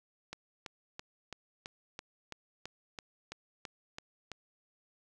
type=click train; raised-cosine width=0.2 ms; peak=-24 dBFS; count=13; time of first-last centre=0.33-4.317 s; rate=3.01 Hz; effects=none